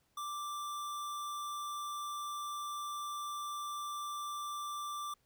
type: tone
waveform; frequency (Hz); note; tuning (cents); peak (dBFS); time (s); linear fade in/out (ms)
square; 1176; D6; +2; -39; 0.17-5.14; 5
effects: pink hiss -75 dBFS RMS until 5.25 s